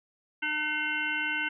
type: harmonic tone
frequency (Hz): 302.9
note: D#4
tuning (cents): -46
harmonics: 1 / 3 / 5 / 7 / 9 / 10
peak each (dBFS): -41 / -40 / -31 / -33 / -34 / -40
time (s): 0.42-1.49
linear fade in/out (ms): 10
effects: none